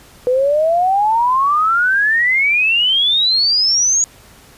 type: exponential sweep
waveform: sine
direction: up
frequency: 490.6 to 6790 Hz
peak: -11 dBFS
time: 0.27-4.04 s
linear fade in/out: 0 ms
effects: pink hiss -44 dBFS RMS until 4.57 s + resampled to 32000 Hz